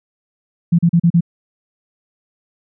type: tone bursts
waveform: sine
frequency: 170.2 Hz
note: F3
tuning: 44 cents flat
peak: -8 dBFS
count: 5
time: 0.72-1.208 s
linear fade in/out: 10 ms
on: 68 ms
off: 37 ms
effects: none